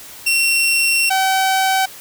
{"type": "tone pair in turn", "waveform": "sawtooth", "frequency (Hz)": [2725, 764.7], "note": ["F7", "G5"], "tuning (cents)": [-43, -43], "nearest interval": "octave + minor seventh", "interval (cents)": 2200, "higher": "first", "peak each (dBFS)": -10, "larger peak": "neither", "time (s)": [[0.26, 1.1], [1.1, 1.86]], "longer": "first", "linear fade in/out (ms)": 10, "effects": ["white hiss -37 dBFS RMS until 2 s"]}